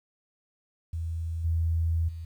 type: tone with level steps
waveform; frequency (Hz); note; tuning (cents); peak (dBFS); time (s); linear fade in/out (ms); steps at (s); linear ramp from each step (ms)
sine; 82.41; E2; 0; -29 / -23 / -35; 0.93-2.25; 5; 1.44 / 2.08; 10
effects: 10-bit